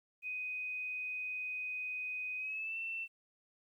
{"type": "tone with pitch glide", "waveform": "sine", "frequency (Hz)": [2501, 2681], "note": ["D#7", "E7"], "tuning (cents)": [8, 29], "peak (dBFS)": -37, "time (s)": [0.22, 3.08], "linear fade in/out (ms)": 50, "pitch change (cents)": 121, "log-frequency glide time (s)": [2.37, 2.77], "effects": ["12-bit"]}